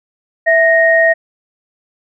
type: tone pair together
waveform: sine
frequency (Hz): 657 / 1864.7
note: E5 / A#6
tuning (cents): -6 / 0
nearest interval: octave + tritone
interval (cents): 1806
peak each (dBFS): -10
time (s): 0.46-1.14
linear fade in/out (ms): 20
effects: none

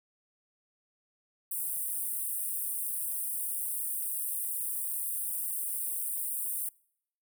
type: high-pass noise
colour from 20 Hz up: pink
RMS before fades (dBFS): -34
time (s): 1.51-6.69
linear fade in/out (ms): 5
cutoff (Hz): 8600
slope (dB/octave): 96
effects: noise-tail reverb RT60 0.7 s tail -26 dB re dry

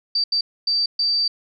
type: tone bursts at uneven times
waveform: sine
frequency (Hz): 4647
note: D8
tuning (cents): -19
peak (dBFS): -17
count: 4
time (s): 0.15-0.24 / 0.32-0.41 / 0.67-0.86 / 0.99-1.28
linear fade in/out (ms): 5
effects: none

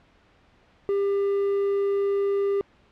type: tone with quantisation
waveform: triangle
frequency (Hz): 398.8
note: G4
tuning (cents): +30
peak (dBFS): -19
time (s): 0.89-2.61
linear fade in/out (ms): 0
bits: 7
effects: pink hiss -59 dBFS RMS until 2.91 s + low-pass 3000 Hz 12 dB/octave

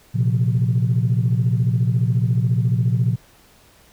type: chord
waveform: sine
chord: Bb suspended second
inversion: none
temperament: equal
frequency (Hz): 116.54 / 130.81 / 174.61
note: Bb2 / C3 / F3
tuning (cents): 0 / 0 / 0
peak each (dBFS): -17 / -19 / -23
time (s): 0.14-3.16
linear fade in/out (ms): 20
effects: tanh soft clip ceiling -9 dBFS + pink hiss -52 dBFS RMS until 3.92 s

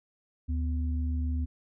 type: tone pair together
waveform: sine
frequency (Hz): 74.68 / 251.2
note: D2 / B3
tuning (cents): +30 / +30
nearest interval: octave + major sixth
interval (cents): 2100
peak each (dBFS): -27 / -37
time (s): 0.48-1.46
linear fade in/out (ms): 20
effects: none

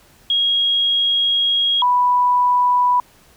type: tone pair in turn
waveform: sine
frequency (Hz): 3284 / 986.5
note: G#7 / B5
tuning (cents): -20 / -2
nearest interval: octave + major sixth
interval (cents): 2082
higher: first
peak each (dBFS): -14 / -12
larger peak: second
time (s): 0.3-1.82 / 1.82-3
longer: first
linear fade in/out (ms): 2
effects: pink hiss -51 dBFS RMS until 3.36 s

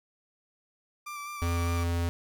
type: tone with vibrato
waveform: 30% pulse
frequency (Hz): 1174.7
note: D6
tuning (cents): 0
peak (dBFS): -34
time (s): 1.06-1.84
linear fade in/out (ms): 10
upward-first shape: square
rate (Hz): 4.9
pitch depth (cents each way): 17
type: tone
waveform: square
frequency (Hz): 85.4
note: F2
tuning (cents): -38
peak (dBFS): -27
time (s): 1.42-2.09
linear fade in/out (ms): 0
effects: none

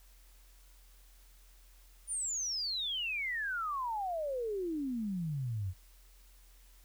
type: exponential sweep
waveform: sine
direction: down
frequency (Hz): 9700 to 87.31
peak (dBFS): -33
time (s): 2.07-5.74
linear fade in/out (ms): 50
effects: added 43 Hz sine -57 dBFS peak until 6.84 s + white hiss -65 dBFS RMS until 6.84 s

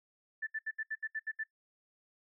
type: tone bursts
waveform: sine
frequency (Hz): 1760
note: A6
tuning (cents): 0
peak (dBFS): -34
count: 9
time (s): 0.42-1.437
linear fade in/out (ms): 10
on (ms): 49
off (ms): 72
effects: noise-tail reverb RT60 0.1 s tail -18 dB re dry

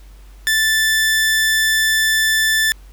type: tone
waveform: sawtooth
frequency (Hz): 1760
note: A6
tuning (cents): 0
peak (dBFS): -10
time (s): 0.47-2.72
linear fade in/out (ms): 0
effects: added 48 Hz sine -38 dBFS peak until 2.92 s + pink hiss -52 dBFS RMS until 2.92 s

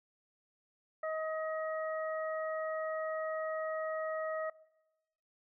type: harmonic tone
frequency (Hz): 632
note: D#5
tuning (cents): +27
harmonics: 1 / 2 / 3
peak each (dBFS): -35 / -41 / -45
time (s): 1.03-4.5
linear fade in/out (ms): 5
effects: noise-tail reverb RT60 1.0 s tail -21 dB re dry

